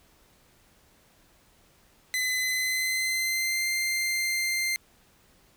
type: tone with pitch glide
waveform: sawtooth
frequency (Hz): 2022 to 2093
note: B6 to C7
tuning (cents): +40 to 0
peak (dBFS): -22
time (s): 2.14-4.76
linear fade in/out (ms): 0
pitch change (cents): +60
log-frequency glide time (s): 2.4-3.69
effects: pink hiss -61 dBFS RMS until 5.56 s